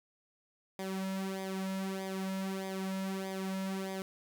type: tone with flanger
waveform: sawtooth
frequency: 191.3 Hz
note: G3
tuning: 42 cents flat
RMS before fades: -37 dBFS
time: 0.79-4.02 s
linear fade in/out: 0 ms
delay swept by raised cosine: 0.71 to 2.71 ms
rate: 1.6 Hz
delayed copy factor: -0.7
effects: none